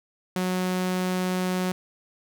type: tone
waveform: sawtooth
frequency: 183.5 Hz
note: F#3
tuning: 14 cents flat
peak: -20 dBFS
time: 0.36-1.72 s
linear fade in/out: 2 ms
effects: none